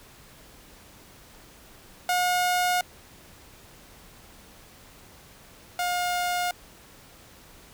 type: tone pair in turn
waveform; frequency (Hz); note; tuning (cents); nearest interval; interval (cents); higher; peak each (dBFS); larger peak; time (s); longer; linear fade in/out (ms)
sawtooth; 720 / 712.6; F#5 / F5; -47 / +35; unison; 18; first; -18 / -21; first; 2.09-2.81 / 5.79-6.51; neither; 2
effects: pink hiss -51 dBFS RMS until 7.73 s